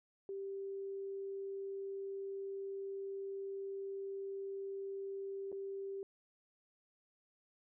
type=tone with dropouts; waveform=sine; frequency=392 Hz; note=G4; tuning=in tune; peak=-40 dBFS; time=0.29-6.03 s; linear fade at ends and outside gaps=1 ms; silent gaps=5.518-5.526 s; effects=none